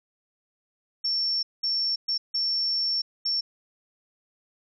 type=tone bursts at uneven times; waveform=sine; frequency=5440 Hz; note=F8; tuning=46 cents flat; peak=-23 dBFS; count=5; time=1.04-1.43 / 1.63-1.96 / 2.08-2.18 / 2.34-3.02 / 3.25-3.41 s; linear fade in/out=10 ms; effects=none